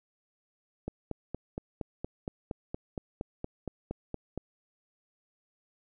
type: click train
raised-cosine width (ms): 2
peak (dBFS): -21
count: 16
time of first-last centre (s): 0.88-4.377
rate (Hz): 4.29
effects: none